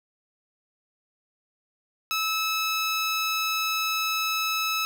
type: tone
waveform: 15% pulse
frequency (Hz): 1300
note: E6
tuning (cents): -24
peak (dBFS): -18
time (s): 2.11-4.85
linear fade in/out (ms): 0
effects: none